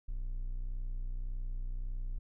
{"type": "tone", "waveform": "triangle", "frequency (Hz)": 30.87, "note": "B0", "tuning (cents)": 0, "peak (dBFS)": -32, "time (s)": [0.08, 2.19], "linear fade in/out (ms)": 10, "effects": []}